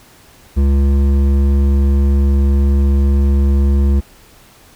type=tone with hard clipping; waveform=triangle; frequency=69.3 Hz; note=C#2; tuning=in tune; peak=-11 dBFS; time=0.56-4.01 s; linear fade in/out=20 ms; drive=14 dB; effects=pink hiss -45 dBFS RMS until 4.75 s